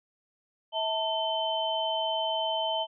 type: tone cluster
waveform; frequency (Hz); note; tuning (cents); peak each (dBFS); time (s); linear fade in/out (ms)
sine; 648 / 891 / 3075; E5 / A5 / G7; -30 / +22 / -34; -31; 0.72-2.87; 50
effects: none